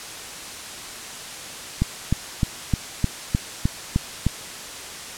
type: click train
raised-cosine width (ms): 5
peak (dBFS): -6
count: 9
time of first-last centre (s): 1.82-4.266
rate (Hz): 3.27
effects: white hiss -35 dBFS RMS until 5.17 s + low-pass 9000 Hz 12 dB/octave